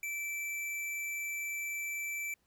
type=tone; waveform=square; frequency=2327 Hz; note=D7; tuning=17 cents flat; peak=-36 dBFS; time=0.03-2.34 s; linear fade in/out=2 ms; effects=pink hiss -75 dBFS RMS until 2.46 s